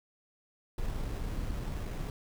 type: noise with sample-and-hold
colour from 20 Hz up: brown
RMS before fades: -35 dBFS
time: 0.78-2.1 s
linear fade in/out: 2 ms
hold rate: 4410 Hz
effects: none